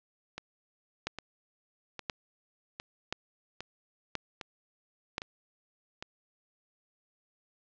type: two click trains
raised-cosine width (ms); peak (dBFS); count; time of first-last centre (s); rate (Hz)
0.2; -21 / -14; 8 / 5; 0.38-6.025 / 1.07-5.181; 1.24 / 0.973
effects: low-pass 5000 Hz 12 dB/octave